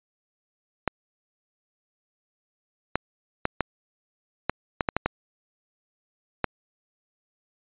clicks, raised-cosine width 0.5 ms, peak -7 dBFS, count 10, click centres 0.877 / 2.956 / 3.454 / 3.607 / 4.496 / 4.808 / 4.888 / 4.966 / 5.06 / 6.443 s, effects resampled to 8000 Hz

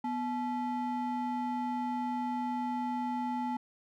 triangle ring-modulated tone, 554.4 Hz, C#5, in tune, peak -26 dBFS, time 0.04-3.57 s, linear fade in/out 5 ms, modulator 308 Hz, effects none

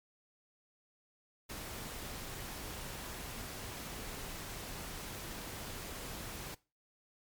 pink noise, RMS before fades -44 dBFS, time 1.49-6.55 s, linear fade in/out 10 ms, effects noise-tail reverb RT60 0.3 s tail -21 dB re dry + MP3 96 kbps

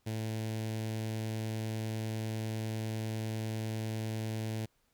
sawtooth tone with notch filter, 110 Hz, A2, in tune, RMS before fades -36 dBFS, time 0.06-4.66 s, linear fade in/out 10 ms, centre 1200 Hz, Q 1.2, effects pink hiss -74 dBFS RMS until 4.93 s

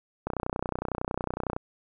click train, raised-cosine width 1 ms, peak -15 dBFS, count 41, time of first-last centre 0.27-1.564 s, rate 30.9 Hz, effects none

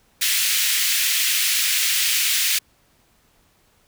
pink high-pass noise, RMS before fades -20 dBFS, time 0.21-2.59 s, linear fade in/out 10 ms, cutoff 2100 Hz, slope 24 dB/octave, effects pink hiss -60 dBFS RMS until 3.87 s

